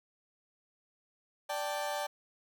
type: chord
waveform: 35% pulse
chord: D suspended fourth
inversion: none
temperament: equal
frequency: 587.3 / 784 / 880 Hz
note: D5 / G5 / A5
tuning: 0 / 0 / 0 cents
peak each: -35 / -37 / -37 dBFS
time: 1.49-2.07 s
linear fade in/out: 10 ms
effects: none